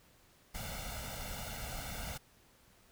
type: noise with comb filter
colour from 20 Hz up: pink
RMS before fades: -42 dBFS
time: 0.54-2.18 s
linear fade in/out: 10 ms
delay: 1.4 ms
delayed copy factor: +0.8
effects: pink hiss -65 dBFS RMS until 2.91 s